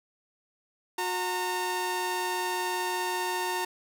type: tone pair together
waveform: sawtooth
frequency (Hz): 363.1 / 915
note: F#4 / A#5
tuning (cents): -33 / -32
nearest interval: octave + major third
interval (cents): 1601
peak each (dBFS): -29 / -26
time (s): 0.98-3.65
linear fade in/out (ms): 5
effects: none